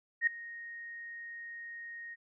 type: tone with ADSR envelope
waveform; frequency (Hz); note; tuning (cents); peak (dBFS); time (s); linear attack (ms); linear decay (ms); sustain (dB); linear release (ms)
sine; 1864.7; A#6; 0; -22; 0.21-2.16; 60; 5; -20; 31
effects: none